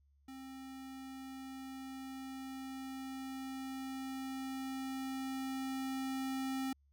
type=tone with level ramp; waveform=square; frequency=265.2 Hz; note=C4; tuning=23 cents sharp; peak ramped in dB=-48 to -36 dBFS; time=0.28-6.73 s; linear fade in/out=5 ms; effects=added 70 Hz sine -67 dBFS peak until 6.92 s